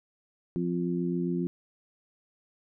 harmonic tone, 87.4 Hz, F2, 2 cents sharp, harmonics 2 / 3 / 4, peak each -29 / -33 / -32 dBFS, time 0.56-1.47 s, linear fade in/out 0 ms, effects none

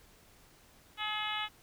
harmonic tone, 424.9 Hz, G#4, 40 cents sharp, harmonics 2 / 3 / 4 / 5 / 6 / 7 / 8 / 9, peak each -40 / -40 / -43 / -41 / -43 / -40 / -41 / -46 dBFS, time 0.97-1.49 s, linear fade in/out 50 ms, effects pink hiss -61 dBFS RMS until 1.62 s

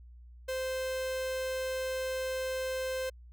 45% pulse tone, 520 Hz, C5, 11 cents flat, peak -32 dBFS, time 0.48-3.1 s, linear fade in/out 10 ms, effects added 60 Hz sine -49 dBFS peak until 3.32 s

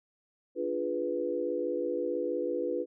sine chord, D diminished seventh, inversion none, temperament equal, 293.7 / 349.2 / 415.3 / 493.9 Hz, D4 / F4 / Ab4 / Cb5, 0 / 0 / 0 / 0 cents, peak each -37 / -34 / -37 / -32 dBFS, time 0.55-2.86 s, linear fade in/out 50 ms, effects none

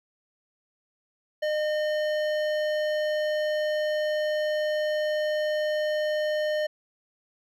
sine tone with hard clipping, 609 Hz, D#5, 37 cents flat, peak -26 dBFS, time 1.42-6.67 s, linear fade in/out 10 ms, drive 13 dB, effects none

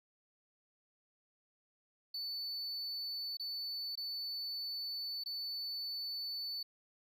triangle tone with dropouts, 4490 Hz, C#8, 21 cents sharp, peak -37 dBFS, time 2.14-6.63 s, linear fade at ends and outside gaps 5 ms, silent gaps 3.371-3.396 / 3.955-3.974 / 5.238-5.259 s, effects none

